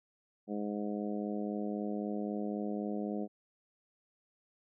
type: harmonic tone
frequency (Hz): 103.83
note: G#2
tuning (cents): 0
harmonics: 2 / 3 / 4 / 5 / 6 / 7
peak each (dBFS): -36 / -40 / -42 / -44 / -46 / -47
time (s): 0.47-3.28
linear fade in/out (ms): 50
effects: none